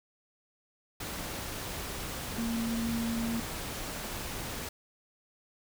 sine tone in noise, 230 Hz, A#3, 23 cents flat, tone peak -30 dBFS, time 2.38-3.4 s, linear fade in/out 5 ms, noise pink, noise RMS -38 dBFS, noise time 1-4.69 s, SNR +5 dB, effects none

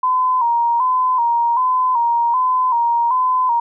sine tone with vibrato, 977 Hz, B5, 19 cents flat, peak -13 dBFS, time 0.03-3.6 s, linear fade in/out 5 ms, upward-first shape square, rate 1.3 Hz, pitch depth 69 cents each way, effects none

